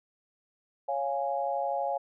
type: chord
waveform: sine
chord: Db major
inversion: none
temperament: equal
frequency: 554.4 / 698.5 / 830.6 Hz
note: Db5 / F5 / Ab5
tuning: 0 / 0 / 0 cents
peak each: -32 dBFS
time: 0.88-1.98 s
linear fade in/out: 10 ms
effects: none